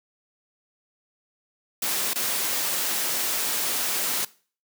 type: noise with dropouts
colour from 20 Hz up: white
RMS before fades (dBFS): -26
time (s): 1.82-4.25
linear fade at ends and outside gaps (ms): 5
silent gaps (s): 2.135-2.156
effects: noise-tail reverb RT60 0.4 s tail -20 dB re dry + high-pass 200 Hz 12 dB/octave